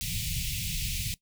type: band-stop noise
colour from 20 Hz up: pink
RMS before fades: -32 dBFS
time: 0.01-1.14 s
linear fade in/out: 0 ms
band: 180 to 2300 Hz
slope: 48 dB/octave
effects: noise-tail reverb RT60 0.1 s tail -19 dB re dry